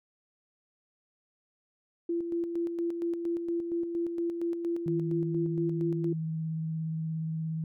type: tone with tremolo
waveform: sine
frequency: 340 Hz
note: F4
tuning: 46 cents flat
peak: -27 dBFS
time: 2.09-6.13 s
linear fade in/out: 5 ms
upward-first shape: square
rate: 4.3 Hz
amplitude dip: 45%
type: tone with vibrato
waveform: sine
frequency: 160.1 Hz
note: D#3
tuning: 50 cents sharp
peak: -30 dBFS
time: 4.86-7.64 s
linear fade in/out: 2 ms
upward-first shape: sine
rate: 17 Hz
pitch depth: 14 cents each way
effects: none